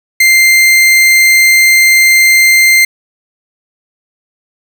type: tone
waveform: 40% pulse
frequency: 2093 Hz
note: C7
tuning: in tune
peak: -3 dBFS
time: 0.2-2.85 s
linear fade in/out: 5 ms
effects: none